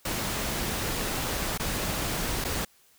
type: noise with dropouts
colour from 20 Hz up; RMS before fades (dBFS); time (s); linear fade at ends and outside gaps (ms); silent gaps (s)
pink; -30; 0.05-2.65; 5; 1.577-1.596 / 2.442-2.447
effects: white hiss -61 dBFS RMS until 2.98 s